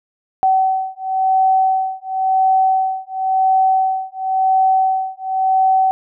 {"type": "beating tone pair", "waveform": "sine", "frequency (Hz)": [760, 760.95], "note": ["F#5", "F#5"], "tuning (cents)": [46, 48], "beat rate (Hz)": 0.95, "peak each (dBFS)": [-16, -16], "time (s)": [0.43, 5.91], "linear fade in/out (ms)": 0, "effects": []}